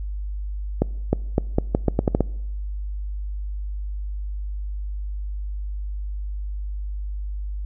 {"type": "accelerating click train", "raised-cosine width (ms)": 2, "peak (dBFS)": -4, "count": 10, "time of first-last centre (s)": [0.82, 2.207], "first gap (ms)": 310, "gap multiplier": 0.81, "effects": ["noise-tail reverb RT60 0.9 s tail -24 dB re dry", "added 50 Hz sine -26 dBFS peak until 7.65 s"]}